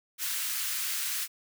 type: high-pass noise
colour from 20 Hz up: white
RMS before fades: -32 dBFS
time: 0.18-1.28 s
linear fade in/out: 50 ms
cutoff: 1300 Hz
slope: 24 dB/octave
effects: none